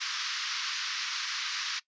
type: band-pass noise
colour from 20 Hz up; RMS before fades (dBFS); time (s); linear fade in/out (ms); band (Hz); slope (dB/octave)
white; -34; 0-1.8; 20; 1100 to 5800; 48
effects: noise-tail reverb RT60 0.1 s tail -19 dB re dry + resampled to 16000 Hz